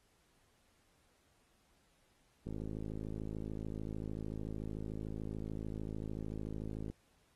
click train, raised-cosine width 3 ms, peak -29 dBFS, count 238, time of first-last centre 2.47-6.9 s, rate 53.5 Hz, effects pink hiss -73 dBFS RMS until 7.35 s + AAC 32 kbps

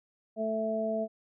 harmonic tone, 220 Hz, A3, in tune, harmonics 1 / 2 / 3, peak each -34 / -36 / -30 dBFS, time 0.36-1.08 s, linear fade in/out 50 ms, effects none

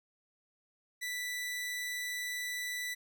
sawtooth tone, 1975.5 Hz, B6, in tune, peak -32 dBFS, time 1.01-2.95 s, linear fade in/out 20 ms, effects none

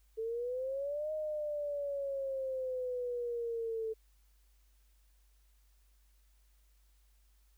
sine exponential two-way sweep, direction up then down, 440 to 622.3 to 440 Hz, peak -34 dBFS, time 0.17-3.94 s, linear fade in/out 20 ms, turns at 1.12 s, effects added 50 Hz sine -64 dBFS peak until 7.57 s + white hiss -75 dBFS RMS until 7.57 s

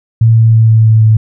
sine tone with pitch steps, 113.6 / 112.82 / 112.04 / 111.26 / 110.49 / 109.73 Hz, A#2 / A2 / A2 / A2 / A2 / A2, -44 / +44 / +32 / +20 / +8 / -4 cents, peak -3 dBFS, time 0.21-1.17 s, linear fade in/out 5 ms, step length 160 ms, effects none

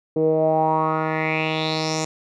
10% pulse tone with low-pass filter sweep, 157.7 Hz, D#3, 24 cents sharp, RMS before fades -21 dBFS, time 0.16-2.05 s, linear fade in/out 5 ms, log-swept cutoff 410 to 6800 Hz, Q 5, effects none

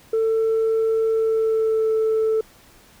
sine tone with pitch glide, 446.2 to 440.6 Hz, A4 to A4, +24 to +2 cents, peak -15 dBFS, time 0.13-2.41 s, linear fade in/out 5 ms, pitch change -22 cents, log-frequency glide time 1.1-1.93 s, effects tanh soft clip ceiling -15 dBFS + pink hiss -51 dBFS RMS until 3 s

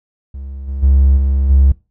triangle tone with level steps, 67.9 Hz, C#2, 35 cents flat, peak -23 / -17 / -4 / -9 / -3 dBFS, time 0.34-1.72 s, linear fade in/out 5 ms, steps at 0.67 / 0.82 / 1.16 / 1.49 s, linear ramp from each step 20 ms, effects noise-tail reverb RT60 0.3 s tail -25 dB re dry + tanh soft clip ceiling -1 dBFS

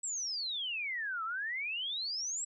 sine exponential two-way sweep, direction down then up, 7902 to 1273 to 7902 Hz, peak -34 dBFS, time 0.03-2.45 s, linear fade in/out 10 ms, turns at 1.24 s, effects none

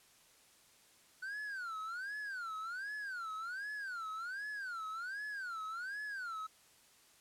triangle tone with vibrato, 1480 Hz, F#6, in tune, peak -38 dBFS, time 1.22-6.47 s, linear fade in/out 10 ms, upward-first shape sine, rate 1.3 Hz, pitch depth 250 cents each way, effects white hiss -65 dBFS RMS until 7.2 s + low-pass 11000 Hz 12 dB/octave

